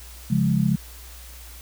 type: chord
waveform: sine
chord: Db major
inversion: none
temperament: equal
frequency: 138.59 / 174.61 / 207.7 Hz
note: Db3 / F3 / Ab3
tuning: 0 / 0 / 0 cents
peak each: -22 dBFS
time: 0.3-0.76 s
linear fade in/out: 10 ms
effects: added 60 Hz sine -41 dBFS peak until 1.61 s + white hiss -45 dBFS RMS until 1.61 s